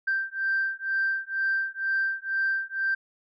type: beating tone pair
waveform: sine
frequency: 1568 / 1570.1 Hz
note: G6 / G6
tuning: 0 / +2 cents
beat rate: 2.1 Hz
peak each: -27 dBFS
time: 0.07-2.95 s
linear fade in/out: 10 ms
effects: tanh soft clip ceiling -18 dBFS